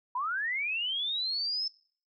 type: linear sweep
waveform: sine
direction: up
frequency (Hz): 949 to 5300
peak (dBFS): -29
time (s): 0.15-1.68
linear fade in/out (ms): 5
effects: noise-tail reverb RT60 0.5 s tail -23 dB re dry